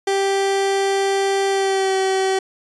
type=tone with pitch glide; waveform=30% pulse; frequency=392 to 382.4 Hz; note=G4 to G4; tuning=0 to -43 cents; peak=-14 dBFS; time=0.07-2.39 s; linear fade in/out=5 ms; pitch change=-43 cents; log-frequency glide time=1.48-1.96 s; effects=resampled to 22050 Hz